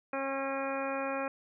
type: harmonic tone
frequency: 271.6 Hz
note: C#4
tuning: 35 cents flat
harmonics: 1 / 2 / 3 / 4 / 5 / 6 / 7 / 8 / 9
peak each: -39 / -35 / -40 / -41 / -41 / -44 / -48 / -52 / -42 dBFS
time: 0.13-1.28 s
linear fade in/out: 2 ms
effects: none